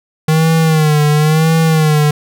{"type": "tone with vibrato", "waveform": "square", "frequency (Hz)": 155.56, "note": "D#3", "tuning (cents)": 0, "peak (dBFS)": -9, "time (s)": [0.28, 2.11], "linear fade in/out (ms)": 5, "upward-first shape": "sine", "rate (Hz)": 0.97, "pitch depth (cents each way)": 75, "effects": []}